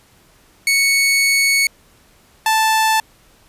sawtooth tone pair in turn, 2217 / 879.8 Hz, C#7 / A5, 0 / 0 cents, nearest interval octave + major third, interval 1600 cents, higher first, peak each -9 dBFS, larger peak neither, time 0.67-1.67 / 2.46-3 s, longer first, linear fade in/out 2 ms, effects pink hiss -52 dBFS RMS until 3.48 s + resampled to 32000 Hz

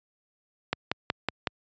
click train, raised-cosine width 0.3 ms, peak -9 dBFS, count 5, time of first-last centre 0.73-1.472 s, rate 5.39 Hz, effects high-pass 80 Hz 12 dB/octave + resampled to 16000 Hz

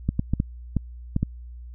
clicks, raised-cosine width 5 ms, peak -9 dBFS, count 7, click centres 0.09 / 0.194 / 0.336 / 0.401 / 0.767 / 1.164 / 1.23 s, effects added 60 Hz sine -37 dBFS peak until 1.74 s

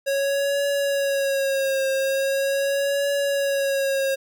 square tone with vibrato, 550 Hz, C#5, 14 cents flat, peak -21 dBFS, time 0.06-4.16 s, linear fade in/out 20 ms, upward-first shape triangle, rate 0.41 Hz, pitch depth 48 cents each way, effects none

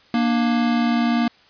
square tone pair together, 235.1 / 296.2 Hz, A#3 / D4, +15 / +15 cents, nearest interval major third, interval 400 cents, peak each -18 / -26 dBFS, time 0.14-1.28 s, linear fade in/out 2 ms, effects white hiss -53 dBFS RMS until 1.49 s + resampled to 11025 Hz

